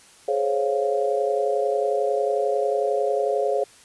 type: chord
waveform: sine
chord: Db major seventh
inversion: second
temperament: equal with one note detuned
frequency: 421.3 / 523.3 / 554.4 / 698.5 Hz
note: Ab4 / C5 / Db5 / F5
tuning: +25 / 0 / 0 / 0 cents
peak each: -24 / -28 / -24 / -27 dBFS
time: 0.28-3.64 s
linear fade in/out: 5 ms
effects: white hiss -51 dBFS RMS until 3.84 s + resampled to 24000 Hz